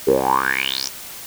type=tone with band-pass filter sweep; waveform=10% pulse; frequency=66.1 Hz; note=C2; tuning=18 cents sharp; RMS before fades=-19 dBFS; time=0.07-0.89 s; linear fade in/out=10 ms; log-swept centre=410 to 6100 Hz; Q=9; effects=white hiss -35 dBFS RMS until 1.26 s